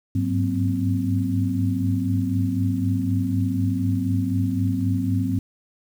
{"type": "tone cluster", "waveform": "sine", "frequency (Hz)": [98.6, 102.6, 186.6, 237.9, 261.4], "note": ["G2", "G#2", "F#3", "A#3", "C4"], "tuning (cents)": [11, -21, 15, 35, -1], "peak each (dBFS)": [-30, -23, -28, -32, -24], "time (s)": [0.15, 5.39], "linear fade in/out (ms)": 5, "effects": ["8-bit"]}